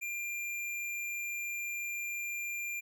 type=tone; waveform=square; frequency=2389 Hz; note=D7; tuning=29 cents sharp; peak=-36 dBFS; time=0.01-2.81 s; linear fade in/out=20 ms; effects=none